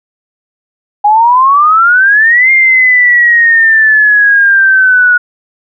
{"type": "exponential two-way sweep", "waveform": "sine", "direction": "up then down", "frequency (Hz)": [817, 2123, 1453], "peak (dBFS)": -3, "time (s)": [1.04, 5.18], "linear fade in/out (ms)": 10, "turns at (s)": 2.51, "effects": []}